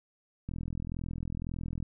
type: click train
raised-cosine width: 5 ms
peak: -24 dBFS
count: 57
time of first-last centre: 0.49-1.827 s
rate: 41.9 Hz
effects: none